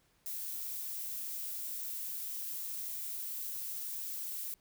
violet noise, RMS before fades -40 dBFS, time 0.26-4.54 s, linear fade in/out 0 ms, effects pink hiss -71 dBFS RMS until 4.6 s

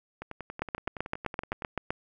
two click trains, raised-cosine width 0.5 ms, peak -14 / -23 dBFS, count 11 / 16, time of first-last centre 0.62-1.905 / 0.22-1.622 s, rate 7.78 / 10.7 Hz, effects none

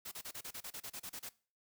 white noise bursts, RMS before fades -45 dBFS, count 13, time 0.05-1.293 s, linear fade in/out 10 ms, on 67 ms, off 31 ms, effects noise-tail reverb RT60 0.4 s tail -21 dB re dry

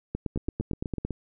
two click trains, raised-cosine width 3 ms, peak -18 / -16 dBFS, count 7 / 9, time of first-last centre 0.36-1.107 / 0.15-1.05 s, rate 8.03 / 8.89 Hz, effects none

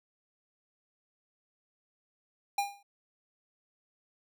square tone with exponential decay, 806 Hz, G5, 48 cents sharp, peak -25 dBFS, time 2.58-2.83 s, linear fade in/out 5 ms, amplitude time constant 53 ms, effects none

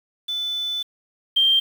sine tone pair in turn, 3500 / 3169 Hz, A7 / G7, -10 / +18 cents, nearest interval major second, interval 172 cents, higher first, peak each -23 / -14 dBFS, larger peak second, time 0.28-0.83 / 1.36-1.6 s, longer first, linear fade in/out 10 ms, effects 7-bit

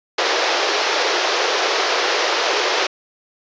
pink band-pass noise, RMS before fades -19 dBFS, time 0.18-2.87 s, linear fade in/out 5 ms, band 370 to 5900 Hz, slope 48 dB/octave, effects resampled to 16000 Hz

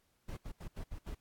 brown noise bursts at uneven times, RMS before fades -42 dBFS, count 6, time 0.28-0.37 / 0.45-0.52 / 0.6-0.68 / 0.76-0.84 / 0.91-0.99 / 1.06-1.15 s, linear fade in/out 10 ms, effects pink hiss -75 dBFS RMS until 1.2 s + AAC 64 kbps

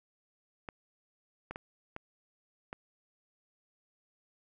clicks, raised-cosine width 0.5 ms, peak -25 dBFS, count 5, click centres 0.688 / 1.51 / 1.559 / 1.964 / 2.729 s, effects none

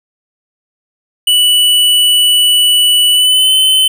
square tone with pitch glide, 2960 to 3050 Hz, F#7 to G7, 0 to -48 cents, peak -7 dBFS, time 1.27-3.88 s, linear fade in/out 5 ms, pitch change +52 cents, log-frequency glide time 3.1-3.52 s, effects none

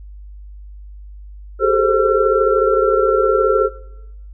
sine tone cluster, 388.1 / 422.1 / 441.4 / 526 / 1353 Hz, G4 / G#4 / A4 / C5 / E6, -17 / +28 / +5 / +9 / +45 cents, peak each -18 dBFS, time 1.59-3.7 s, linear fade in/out 50 ms, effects noise-tail reverb RT60 1.0 s tail -21 dB re dry + added 50 Hz sine -33 dBFS peak until 4.33 s

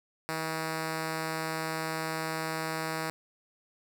5% pulse tone, 160 Hz, D#3, 49 cents sharp, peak -20 dBFS, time 0.29-3.1 s, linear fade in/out 0 ms, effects none

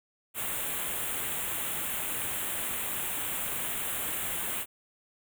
white band-stop noise, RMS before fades -33 dBFS, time 0.34-4.66 s, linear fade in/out 50 ms, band 3500 to 7500 Hz, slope 48 dB/octave, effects none

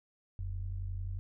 sine tone pair together, 41.2 / 92.5 Hz, E1 / F#2, 0 / 0 cents, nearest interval octave + major second, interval 1400 cents, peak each -38 / -37 dBFS, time 0.39-1.19 s, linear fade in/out 0 ms, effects none

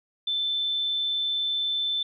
sine tone, 3532 Hz, A7, 6 cents sharp, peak -24 dBFS, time 0.27-2.03 s, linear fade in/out 5 ms, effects none

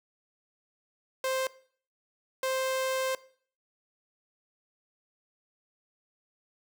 sawtooth tone bursts at uneven times, 524 Hz, C5, 2 cents sharp, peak -24 dBFS, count 2, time 1.24-1.47 / 2.43-3.15 s, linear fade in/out 2 ms, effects noise-tail reverb RT60 0.5 s tail -19 dB re dry

